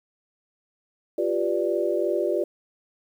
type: chord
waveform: sine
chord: G dominant seventh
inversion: third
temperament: equal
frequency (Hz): 349.2 / 392 / 493.9 / 587.3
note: F4 / G4 / B4 / D5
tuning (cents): 0 / 0 / 0 / 0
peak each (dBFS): -26 / -27 / -30 / -26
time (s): 1.18-2.44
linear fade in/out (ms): 5
effects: 9-bit